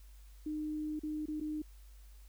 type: tone with dropouts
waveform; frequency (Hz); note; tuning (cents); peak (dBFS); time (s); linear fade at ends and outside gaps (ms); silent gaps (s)
sine; 305.4; D#4; -32; -35; 0.46-1.62; 5; 0.994-1.033 / 1.258-1.282 / 1.401-1.41
effects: added 50 Hz sine -52 dBFS peak until 2.28 s + white hiss -67 dBFS RMS until 2.28 s